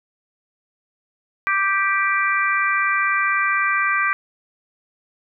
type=harmonic tone; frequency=392 Hz; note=G4; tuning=in tune; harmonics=3 / 4 / 5 / 6; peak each=-21 / -22 / -23 / -24 dBFS; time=1.47-4.13 s; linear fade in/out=0 ms; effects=none